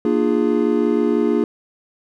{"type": "chord", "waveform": "triangle", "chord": "Bb dominant seventh", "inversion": "none", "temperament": "equal with one note detuned", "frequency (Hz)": [233.1, 299.3, 349.2, 415.3], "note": ["Bb3", "D4", "F4", "Ab4"], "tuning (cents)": [0, 33, 0, 0], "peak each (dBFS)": [-18, -19, -19, -18], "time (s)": [0.05, 1.44], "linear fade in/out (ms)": 2, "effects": []}